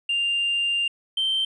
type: tone pair in turn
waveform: triangle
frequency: 2794 / 3122 Hz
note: F7 / G7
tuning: 0 / -8 cents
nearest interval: major second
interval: 192 cents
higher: second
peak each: -18 dBFS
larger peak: neither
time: 0.09-0.88 / 1.17-1.45 s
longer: first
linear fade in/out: 5 ms
effects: tanh soft clip ceiling -17 dBFS + resampled to 24000 Hz